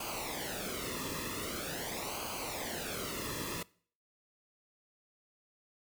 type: noise with flanger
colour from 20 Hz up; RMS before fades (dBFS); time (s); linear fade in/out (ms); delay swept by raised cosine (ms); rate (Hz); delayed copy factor
pink; -39; 0-3.63; 5; 0.54 to 1.35; 0.44; -0.75
effects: noise-tail reverb RT60 0.5 s tail -22 dB re dry